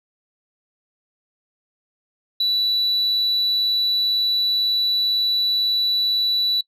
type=tone; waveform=sine; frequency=3951 Hz; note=B7; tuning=in tune; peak=-15 dBFS; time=2.4-6.61 s; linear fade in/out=5 ms; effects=noise-tail reverb RT60 0.1 s tail -23 dB re dry + tanh soft clip ceiling -15 dBFS